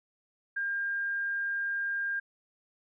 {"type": "tone", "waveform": "sine", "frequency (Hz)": 1605, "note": "G6", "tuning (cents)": 40, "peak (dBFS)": -29, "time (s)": [0.56, 2.2], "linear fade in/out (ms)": 10, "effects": []}